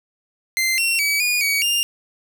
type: tone with pitch steps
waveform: sawtooth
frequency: 2080 / 2727 / 2282 / 2447 / 2259 / 2804 Hz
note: C7 / F7 / C#7 / D#7 / C#7 / F7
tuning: -11 / -42 / +50 / -29 / +32 / +6 cents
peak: -14 dBFS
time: 0.57-1.83 s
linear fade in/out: 0 ms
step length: 210 ms
effects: none